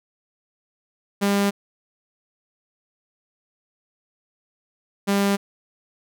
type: tone pair in turn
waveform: sawtooth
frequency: 200.6 / 199.55 Hz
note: G3 / G3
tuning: +40 / +31 cents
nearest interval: unison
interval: 9 cents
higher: first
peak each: -14 dBFS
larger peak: neither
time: 1.21-1.51 / 5.07-5.37 s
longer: neither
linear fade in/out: 20 ms
effects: none